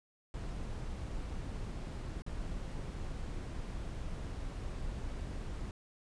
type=noise with dropouts; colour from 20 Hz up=brown; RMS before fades=-40 dBFS; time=0.34-5.71 s; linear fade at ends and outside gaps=1 ms; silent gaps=2.221-2.264 s; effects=resampled to 22050 Hz